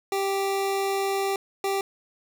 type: tone bursts at uneven times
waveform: 25% pulse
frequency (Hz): 392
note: G4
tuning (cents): 0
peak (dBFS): -20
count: 2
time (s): 0.12-1.36 / 1.64-1.81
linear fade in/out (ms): 2
effects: none